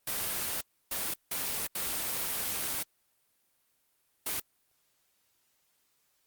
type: noise bursts at uneven times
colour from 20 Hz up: white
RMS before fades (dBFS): -33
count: 5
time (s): 0.07-0.61 / 0.91-1.14 / 1.31-1.67 / 1.75-2.83 / 4.26-4.4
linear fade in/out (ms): 5
effects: white hiss -73 dBFS RMS until 6.26 s + Opus 32 kbps